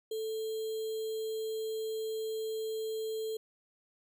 sine tone with sample-and-hold, 440 Hz, A4, in tune, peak -33 dBFS, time 0.11-3.37 s, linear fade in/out 5 ms, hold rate 3675 Hz, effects none

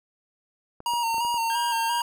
clicks, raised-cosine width 1 ms, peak -27 dBFS, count 6, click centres 0.804 / 0.936 / 1.144 / 1.182 / 1.25 / 1.343 s
square tone with vibrato, 932.3 Hz, A#5, in tune, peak -24 dBFS, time 0.86-2.02 s, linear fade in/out 2 ms, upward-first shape square, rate 2.9 Hz, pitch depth 34 cents each way
25% pulse tone, 1600 Hz, G6, 35 cents sharp, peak -29 dBFS, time 1.5-2.01 s, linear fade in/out 0 ms
effects none

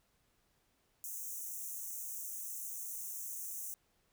white high-pass noise, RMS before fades -43 dBFS, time 1.04-3.74 s, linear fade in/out 0 ms, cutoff 5900 Hz, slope 96 dB/octave, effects pink hiss -75 dBFS RMS until 4.12 s

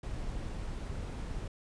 brown noise, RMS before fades -38 dBFS, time 0.03-1.48 s, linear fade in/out 5 ms, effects resampled to 22050 Hz

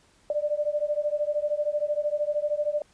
sine beating tone pair, 587.3 / 600.3 Hz, D5 / D5, 0 / +38 cents, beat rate 13 Hz, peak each -27 dBFS, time 0.3-2.82 s, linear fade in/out 2 ms, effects pink hiss -61 dBFS RMS until 2.93 s + resampled to 22050 Hz

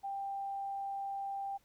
sine tone, 790 Hz, G5, 13 cents sharp, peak -36 dBFS, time 0.03-1.58 s, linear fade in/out 20 ms, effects pink hiss -71 dBFS RMS until 1.64 s

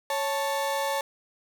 35% pulse tone pair together, 554.4 / 880.1 Hz, C#5 / A5, 0 / 0 cents, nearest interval minor sixth, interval 800 cents, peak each -27 dBFS, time 0.1-1.01 s, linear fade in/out 2 ms, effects none

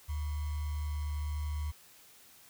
sine tone with sample-and-hold, 75.1 Hz, D2, 39 cents sharp, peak -32 dBFS, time 0.08-1.72 s, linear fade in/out 20 ms, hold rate 1050 Hz, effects white hiss -58 dBFS RMS until 2.49 s

